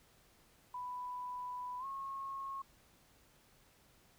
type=tone with pitch glide; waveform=sine; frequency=992 to 1088.1 Hz; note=B5 to C#6; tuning=+7 to -33 cents; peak=-40 dBFS; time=0.74-2.62 s; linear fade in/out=5 ms; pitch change=+160 cents; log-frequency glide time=1.79-1.85 s; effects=pink hiss -67 dBFS RMS until 4.18 s